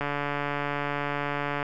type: click train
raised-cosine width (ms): 0.5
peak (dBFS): -14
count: 234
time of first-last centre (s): 0.01-1.628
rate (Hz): 144
effects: none